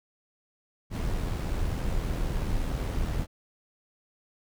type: noise with amplitude modulation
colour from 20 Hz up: brown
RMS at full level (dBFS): -27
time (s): 0.9-3.27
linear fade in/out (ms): 50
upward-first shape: sine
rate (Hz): 81.1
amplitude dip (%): 40
effects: none